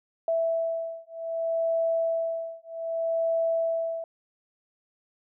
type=beating tone pair; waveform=sine; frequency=659.3 / 659.94 Hz; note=E5 / E5; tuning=0 / +2 cents; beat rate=0.64 Hz; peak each=-28 dBFS; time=0.28-4.04 s; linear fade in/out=2 ms; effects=none